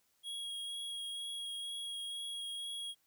square tone with vibrato, 3300 Hz, G#7, 12 cents flat, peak -40 dBFS, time 0.23-2.95 s, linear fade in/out 50 ms, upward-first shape triangle, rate 2.1 Hz, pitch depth 13 cents each way, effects white hiss -75 dBFS RMS until 3.06 s

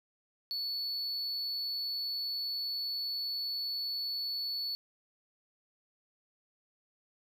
triangle tone, 4435 Hz, C#8, in tune, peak -32 dBFS, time 0.51-4.75 s, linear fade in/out 0 ms, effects none

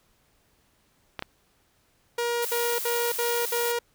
clicks, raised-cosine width 0.3 ms, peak -15 dBFS, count 2, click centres 1.193 / 1.224 s
sawtooth tone bursts, 474.6 Hz, A#4, 31 cents sharp, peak -21 dBFS, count 5, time 2.18-3.79 s, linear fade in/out 5 ms, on 270 ms, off 65 ms
blue noise, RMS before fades -32 dBFS, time 2.42-3.72 s, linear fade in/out 5 ms
effects pink hiss -66 dBFS RMS until 3.94 s

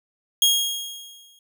sawtooth tone with exponential decay, 3269 Hz, G#7, 28 cents flat, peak -10 dBFS, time 0.42-1.39 s, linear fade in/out 2 ms, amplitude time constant 210 ms, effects none

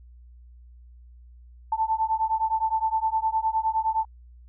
sine beating tone pair, 880 / 889.7 Hz, A5 / A5, 0 / +19 cents, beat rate 9.7 Hz, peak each -25 dBFS, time 1.72-4.05 s, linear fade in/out 5 ms, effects added 60 Hz sine -46 dBFS peak until 4.48 s

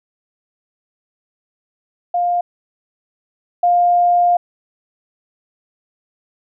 sine tone pair in turn, 704 / 704 Hz, F5 / F5, +14 / +14 cents, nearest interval unison, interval 0 cents, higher neither, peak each -14 / -10 dBFS, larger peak second, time 2.14-2.41 / 3.63-4.37 s, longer second, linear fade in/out 5 ms, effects none

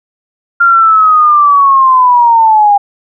sine linear sweep, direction down, 1396.9 to 802 Hz, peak -3 dBFS, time 0.6-2.78 s, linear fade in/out 10 ms, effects none

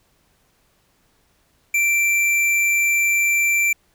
sine tone with hard clipping, 2349 Hz, D7, in tune, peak -17 dBFS, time 1.74-3.73 s, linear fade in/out 5 ms, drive 12 dB, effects pink hiss -62 dBFS RMS until 3.94 s

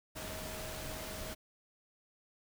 sine tone in noise, 631 Hz, D#5, 24 cents sharp, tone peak -48 dBFS, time 0.15-1.35 s, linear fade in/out 20 ms, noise pink, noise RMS -43 dBFS, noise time 0.15-1.35 s, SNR -8 dB, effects none

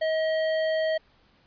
sine tone with tanh clipping, 635 Hz, D#5, 35 cents sharp, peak -25 dBFS, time 0.01-0.98 s, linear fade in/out 10 ms, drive 16 dB, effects pink hiss -62 dBFS RMS until 1.46 s + resampled to 11025 Hz

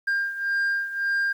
sine beating tone pair, 1600 / 1601.8 Hz, G6 / G6, +35 / +37 cents, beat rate 1.8 Hz, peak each -22 / -26 dBFS, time 0.07-1.33 s, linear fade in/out 10 ms, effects tanh soft clip ceiling -20 dBFS + 9-bit

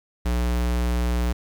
square tone, 60.1 Hz, B1, 46 cents flat, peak -21 dBFS, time 0.25-1.33 s, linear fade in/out 10 ms, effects 9-bit

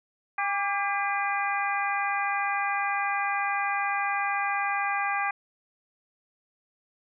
harmonic tone with a mistuned harmonic, 402.2 Hz, G4, 44 cents sharp, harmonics 2 / 3 / 4 / 5 / 6, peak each -29 / -31 / -32 / -33 / -34 dBFS, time 0.38-5.31 s, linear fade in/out 5 ms, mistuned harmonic 3, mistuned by -49 cents, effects none

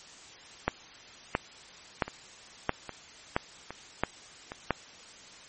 two click trains, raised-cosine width 0.5 ms, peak -9 / -22 dBFS, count 7 / 4, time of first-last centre 0.68-4.707 / 2.08-4.519 s, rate 1.49 / 1.23 Hz, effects white hiss -50 dBFS RMS until 5.48 s + MP3 32 kbps

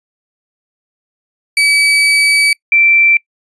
35% pulse / sine tone pair in turn, 2288 / 2343 Hz, D7 / D7, -46 / -5 cents, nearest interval unison, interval 41 cents, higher second, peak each -6 dBFS, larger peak neither, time 1.57-2.53 / 2.72-3.17 s, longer first, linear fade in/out 2 ms, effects noise-tail reverb RT60 0.1 s tail -25 dB re dry + resampled to 24000 Hz

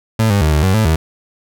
30% pulse tone with pitch steps, 111.3 / 101 / 77.1 / 75.2 / 94.7 / 109.5 / 79.8 Hz, A2 / G#2 / D#2 / D2 / F#2 / A2 / D#2, +20 / -48 / -15 / +42 / +41 / -8 / +44 cents, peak -8 dBFS, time 0.19-0.96 s, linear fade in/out 5 ms, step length 110 ms, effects none

